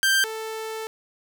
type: tone pair in turn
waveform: sawtooth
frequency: 1573 / 441.4 Hz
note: G6 / A4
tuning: +6 / +5 cents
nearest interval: octave + minor seventh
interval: 2201 cents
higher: first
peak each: -14 / -26 dBFS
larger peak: first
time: 0.03-0.24 / 0.24-0.87 s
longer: second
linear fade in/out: 0 ms
effects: none